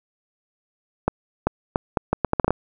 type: accelerating click train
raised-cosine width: 1 ms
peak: -4 dBFS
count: 11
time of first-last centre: 1.08-2.506 s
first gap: 390 ms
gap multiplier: 0.74
effects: none